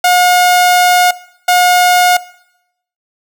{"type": "tone pair in turn", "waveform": "sawtooth", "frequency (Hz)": [719, 719], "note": ["F#5", "F#5"], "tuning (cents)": [-50, -50], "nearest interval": "unison", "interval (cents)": 0, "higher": "neither", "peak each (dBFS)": -3, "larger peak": "neither", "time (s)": [[0.04, 1.11], [1.48, 2.17]], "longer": "first", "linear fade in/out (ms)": 5, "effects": ["noise-tail reverb RT60 0.8 s tail -20 dB re dry"]}